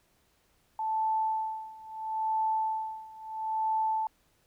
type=tone with tremolo; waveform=sine; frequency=878 Hz; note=A5; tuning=4 cents flat; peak=-25 dBFS; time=0.79-4.07 s; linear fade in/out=2 ms; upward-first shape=sine; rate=0.75 Hz; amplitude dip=90%; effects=pink hiss -69 dBFS RMS until 4.46 s